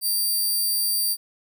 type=tone; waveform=5% pulse; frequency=4699 Hz; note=D8; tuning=in tune; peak=-14 dBFS; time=0.01-1.17 s; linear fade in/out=50 ms; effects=none